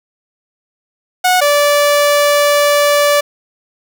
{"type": "tone pair in turn", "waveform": "sawtooth", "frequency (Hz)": [732, 581], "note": ["F#5", "D5"], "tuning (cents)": [-19, -19], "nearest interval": "major third", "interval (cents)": 400, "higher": "first", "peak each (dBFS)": -5, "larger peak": "neither", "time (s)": [[1.24, 1.41], [1.41, 3.21]], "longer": "second", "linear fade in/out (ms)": 10, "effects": []}